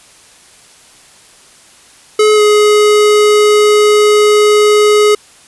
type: tone with pitch glide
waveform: square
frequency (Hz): 426.6 to 419.8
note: G#4 to G#4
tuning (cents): +46 to +19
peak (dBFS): -6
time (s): 2.19-5.15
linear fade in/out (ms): 5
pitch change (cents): -27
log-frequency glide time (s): 2.35-2.41
effects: white hiss -42 dBFS RMS until 5.47 s + resampled to 24000 Hz